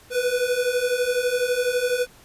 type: beating tone pair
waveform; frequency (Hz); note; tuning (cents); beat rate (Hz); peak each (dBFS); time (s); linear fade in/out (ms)
square; 486.2 / 498.2; B4 / B4; -27 / +15; 12; -26 / -23; 0.1-2.07; 50
effects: pink hiss -51 dBFS RMS until 2.24 s + resampled to 32000 Hz